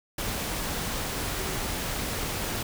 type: tone in noise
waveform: sine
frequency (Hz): 379.1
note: F#4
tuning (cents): +42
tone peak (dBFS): -41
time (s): 1.37-1.67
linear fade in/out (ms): 5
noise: pink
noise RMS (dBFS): -31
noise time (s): 0.18-2.63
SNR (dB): -13
effects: none